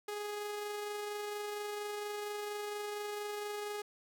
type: tone with amplitude modulation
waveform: sawtooth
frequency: 415.3 Hz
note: G#4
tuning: in tune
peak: -33 dBFS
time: 0.08-3.82 s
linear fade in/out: 5 ms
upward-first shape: sine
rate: 24.3 Hz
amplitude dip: 25%
effects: none